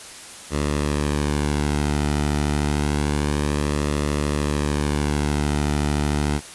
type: tone with flanger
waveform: sawtooth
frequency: 73.42 Hz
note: D2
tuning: in tune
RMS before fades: -22 dBFS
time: 0.5-6.41 s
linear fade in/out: 50 ms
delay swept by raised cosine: 1.3 to 1.82 ms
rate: 0.28 Hz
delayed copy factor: -0.6
effects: white hiss -39 dBFS RMS until 6.54 s + resampled to 24000 Hz